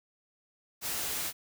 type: noise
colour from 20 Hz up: white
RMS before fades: -34 dBFS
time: 0.81-1.33 s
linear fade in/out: 50 ms
effects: none